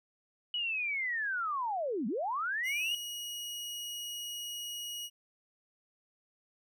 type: linear two-way sweep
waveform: sine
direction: down then up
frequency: 2960 to 188.4 to 2960 Hz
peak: -31 dBFS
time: 0.54-2.95 s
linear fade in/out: 2 ms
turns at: 2.07 s
type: tone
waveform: sawtooth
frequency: 2895 Hz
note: F#7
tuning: 38 cents flat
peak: -35 dBFS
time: 2.63-5.1 s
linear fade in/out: 50 ms
effects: none